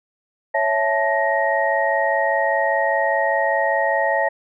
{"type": "tone cluster", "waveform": "sine", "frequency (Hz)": [555, 660, 872, 1875], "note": ["C#5", "E5", "A5", "A#6"], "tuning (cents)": [2, 2, -16, 10], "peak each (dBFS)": -22, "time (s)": [0.54, 4.29], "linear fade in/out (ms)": 10, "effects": []}